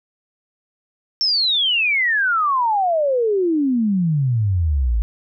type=exponential sweep; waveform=sine; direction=down; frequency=5470 to 51.91 Hz; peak=-15 dBFS; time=1.21-5.02 s; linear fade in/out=0 ms; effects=none